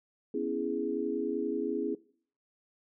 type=chord; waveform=sine; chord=C# minor seventh; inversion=third; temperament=equal; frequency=246.9 / 277.2 / 329.6 / 415.3 Hz; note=B3 / C#4 / E4 / G#4; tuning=0 / 0 / 0 / 0 cents; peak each=-37 / -36 / -35 / -33 dBFS; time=0.34-1.95 s; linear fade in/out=5 ms; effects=noise-tail reverb RT60 0.5 s tail -20 dB re dry